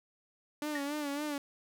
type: tone with vibrato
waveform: sawtooth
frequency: 291.1 Hz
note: D4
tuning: 15 cents flat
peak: -30 dBFS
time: 0.62-1.38 s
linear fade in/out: 2 ms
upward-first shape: sine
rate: 3.6 Hz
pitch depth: 67 cents each way
type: tone with exponential decay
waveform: triangle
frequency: 1845 Hz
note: A#6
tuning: 18 cents flat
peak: -31 dBFS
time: 0.75-0.87 s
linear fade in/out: 5 ms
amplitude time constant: 24 ms
effects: none